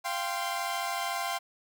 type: chord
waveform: sawtooth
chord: F suspended second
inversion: none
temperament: equal with one note detuned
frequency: 690.4 / 784 / 1046.5 Hz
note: F5 / G5 / C6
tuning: -20 / 0 / 0 cents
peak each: -31 dBFS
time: 0.04-1.39 s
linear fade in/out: 20 ms
effects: none